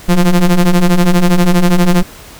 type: ring-modulated tone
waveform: square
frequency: 87.31 Hz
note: F2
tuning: in tune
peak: -4 dBFS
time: 0.08-2.03 s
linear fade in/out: 10 ms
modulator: 93.5 Hz
effects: pink hiss -35 dBFS RMS until 2.39 s